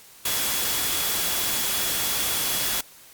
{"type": "tone in noise", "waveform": "sine", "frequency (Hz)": 3374, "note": "G#7", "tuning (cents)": 27, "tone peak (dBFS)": -34, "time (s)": [0.25, 2.81], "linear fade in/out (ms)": 5, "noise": "white", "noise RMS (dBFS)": -25, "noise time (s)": [0.25, 2.81], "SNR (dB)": -12, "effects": ["white hiss -49 dBFS RMS until 3.13 s", "Opus 48 kbps"]}